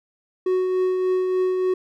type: tone with tremolo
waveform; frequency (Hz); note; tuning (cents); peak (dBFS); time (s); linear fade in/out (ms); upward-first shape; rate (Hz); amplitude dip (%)
triangle; 370; F#4; 0; -15; 0.46-1.74; 5; triangle; 3.4; 35
effects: none